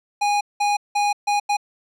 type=tone bursts at uneven times; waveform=square; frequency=822 Hz; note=G#5; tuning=18 cents flat; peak=-18 dBFS; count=5; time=0.21-0.41 / 0.6-0.77 / 0.95-1.13 / 1.27-1.4 / 1.49-1.57 s; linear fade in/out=10 ms; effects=low-pass 8000 Hz 12 dB/octave